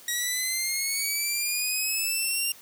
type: linear sweep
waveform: 10% pulse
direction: up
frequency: 1901 to 2794 Hz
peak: -17 dBFS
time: 0.08-2.52 s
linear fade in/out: 2 ms
effects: white hiss -50 dBFS RMS until 2.61 s + high-pass 80 Hz 12 dB/octave